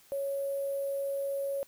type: tone with sample-and-hold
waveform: sine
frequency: 554.4 Hz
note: C#5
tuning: in tune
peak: -30 dBFS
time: 0.12-1.63 s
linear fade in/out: 0 ms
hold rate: 11025 Hz
effects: white hiss -60 dBFS RMS until 1.67 s